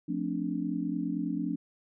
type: chord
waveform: sine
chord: D minor seventh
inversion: first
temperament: just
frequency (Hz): 176.2 / 220.2 / 264.3 / 293.7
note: F3 / A3 / C4 / D4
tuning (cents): +16 / +2 / +18 / 0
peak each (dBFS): -35 / -36 / -35 / -33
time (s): 0.08-1.56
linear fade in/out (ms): 10
effects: none